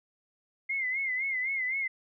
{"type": "tone with vibrato", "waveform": "sine", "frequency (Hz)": 2093, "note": "C7", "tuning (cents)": 0, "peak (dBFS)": -28, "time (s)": [0.69, 1.88], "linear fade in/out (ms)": 10, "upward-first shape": "sine", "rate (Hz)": 3.9, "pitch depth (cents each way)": 86, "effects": []}